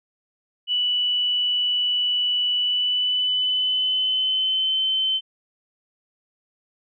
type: tone with pitch glide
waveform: sine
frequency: 2960 to 3075 Hz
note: F#7 to G7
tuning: 0 to -34 cents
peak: -19 dBFS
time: 0.67-5.21 s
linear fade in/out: 50 ms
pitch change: +66 cents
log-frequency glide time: 2.56-4.8 s
effects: none